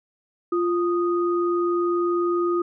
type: tone pair together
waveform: sine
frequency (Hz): 348.1 / 1240.5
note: F4 / D#6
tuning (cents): -6 / -6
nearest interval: octave + minor seventh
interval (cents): 2200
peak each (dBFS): -20 / -27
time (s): 0.52-2.62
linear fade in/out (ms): 5
effects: none